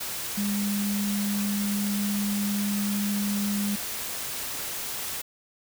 sine tone in noise, 203.5 Hz, G#3, 35 cents flat, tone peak -25 dBFS, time 0.37-3.76 s, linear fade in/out 10 ms, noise white, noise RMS -33 dBFS, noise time 0-5.22 s, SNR +5 dB, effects none

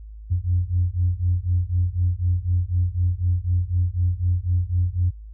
sine beating tone pair, 87.31 / 91.31 Hz, F2 / F#2, 0 / -22 cents, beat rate 4 Hz, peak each -21 / -21 dBFS, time 0.3-5.11 s, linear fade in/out 20 ms, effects tanh soft clip ceiling -11 dBFS + added 53 Hz sine -36 dBFS peak until 5.33 s

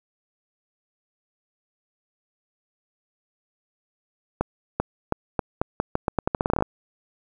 accelerating click train, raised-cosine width 1 ms, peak -7 dBFS, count 19, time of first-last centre 4.41-6.624 s, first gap 390 ms, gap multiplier 0.83, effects 8-bit

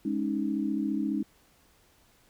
sine chord, Ab suspended fourth, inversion none, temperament just, 207.7 / 276.9 / 311.5 Hz, Ab3 / Db4 / Eb4, 0 / -2 / +2 cents, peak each -31 dBFS, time 0.05-1.23 s, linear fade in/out 5 ms, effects pink hiss -63 dBFS RMS until 2.29 s

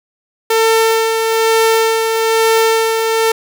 sawtooth tone with tremolo, 448.8 Hz, A4, 34 cents sharp, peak -5 dBFS, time 0.5-3.32 s, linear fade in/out 5 ms, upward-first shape sine, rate 1.1 Hz, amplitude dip 40%, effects none

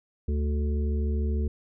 harmonic tone, 73.42 Hz, D2, in tune, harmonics 1 / 3 / 5 / 6, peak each -24 / -34 / -38 / -40 dBFS, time 0.28-1.48 s, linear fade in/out 5 ms, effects none

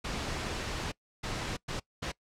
pink noise bursts at uneven times, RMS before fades -35 dBFS, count 4, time 0.04-0.92 / 1.23-1.57 / 1.68-1.8 / 2.02-2.12 s, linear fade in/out 10 ms, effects noise-tail reverb RT60 0.1 s tail -22 dB re dry + low-pass 6000 Hz 12 dB/octave

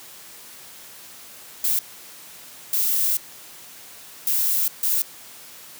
violet noise bursts at uneven times, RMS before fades -21 dBFS, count 4, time 1.64-1.79 / 2.73-3.17 / 4.27-4.68 / 4.83-5.02 s, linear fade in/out 2 ms, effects white hiss -43 dBFS RMS until 5.79 s + high-pass 100 Hz 12 dB/octave

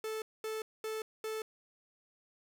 45% pulse tone bursts, 437.7 Hz, A4, 9 cents flat, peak -36 dBFS, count 4, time 0.04-1.42 s, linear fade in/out 2 ms, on 180 ms, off 220 ms, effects none

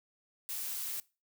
blue noise, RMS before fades -38 dBFS, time 0.49-1 s, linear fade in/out 0 ms, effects noise-tail reverb RT60 0.3 s tail -22 dB re dry

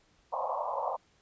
white band-pass noise, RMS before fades -33 dBFS, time 0.32-0.97 s, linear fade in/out 20 ms, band 510 to 1100 Hz, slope 96 dB/octave, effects pink hiss -67 dBFS RMS until 1.21 s + resampled to 16000 Hz

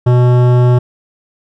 sine tone with hard clipping, 123.47 Hz, B2, in tune, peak -8 dBFS, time 0.06-0.79 s, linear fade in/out 10 ms, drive 15 dB, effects none

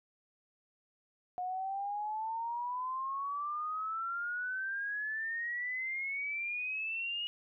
sine exponential sweep, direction up, 720 to 2891 Hz, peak -34 dBFS, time 1.38-7.27 s, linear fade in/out 0 ms, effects none

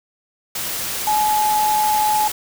sine tone in noise, 850 Hz, G#5, 40 cents sharp, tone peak -15 dBFS, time 1.07-2.28 s, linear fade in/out 5 ms, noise white, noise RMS -25 dBFS, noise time 0.55-2.32 s, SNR +7 dB, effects none

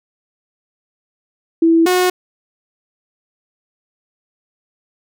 sine / sawtooth tone pair in turn, 329.6 / 363.8 Hz, E4 / F#4, 0 / -29 cents, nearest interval major second, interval 171 cents, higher second, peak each -8 dBFS, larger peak neither, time 1.62-1.86 / 1.86-2.1 s, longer neither, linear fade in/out 5 ms, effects none

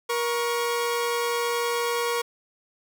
sawtooth tone pair together, 473.8 / 1108.7 Hz, A#4 / C#6, +28 / 0 cents, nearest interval octave + minor third, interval 1472 cents, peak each -21 / -26 dBFS, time 0.09-2.22 s, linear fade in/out 10 ms, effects none

